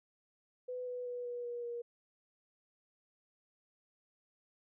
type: tone with pitch steps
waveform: sine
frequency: 500 / 494.8 / 489.7 / 484.6 / 479.6 / 474.7 Hz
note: B4 / B4 / B4 / B4 / A#4 / A#4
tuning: +21 / +3 / -15 / -33 / +49 / +31 cents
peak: -38 dBFS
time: 0.68-1.82 s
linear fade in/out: 10 ms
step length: 190 ms
effects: none